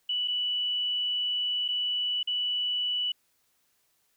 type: tone with dropouts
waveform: sine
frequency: 2960 Hz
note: F#7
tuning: in tune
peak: -26 dBFS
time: 0.09-3.12 s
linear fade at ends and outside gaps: 5 ms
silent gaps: 0.277-0.281 / 1.681-1.686 / 2.23-2.273 s
effects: white hiss -71 dBFS RMS until 4.16 s